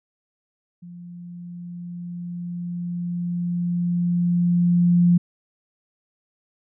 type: tone with level ramp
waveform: sine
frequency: 174.61 Hz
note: F3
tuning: in tune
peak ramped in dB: -37 to -12 dBFS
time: 0.82-5.18 s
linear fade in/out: 10 ms
effects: none